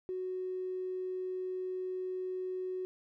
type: tone with tanh clipping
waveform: triangle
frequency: 370 Hz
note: F#4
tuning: in tune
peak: -34 dBFS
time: 0.09-2.85 s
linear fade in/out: 0 ms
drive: 2 dB
effects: none